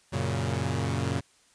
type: chord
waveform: sawtooth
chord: F# major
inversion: none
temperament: equal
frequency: 92.5 / 116.54 / 138.59 Hz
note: F#2 / A#2 / C#3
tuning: 0 / 0 / 0 cents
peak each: -27 dBFS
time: 0.12-1.21 s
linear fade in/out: 20 ms
effects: white hiss -62 dBFS RMS until 1.54 s + resampled to 22050 Hz